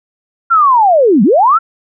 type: linear two-way sweep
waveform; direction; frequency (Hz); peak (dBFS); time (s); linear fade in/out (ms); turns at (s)
sine; down then up; 1396.9 to 178 to 1396.9; -5; 0.5-1.59; 20; 1.23
effects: none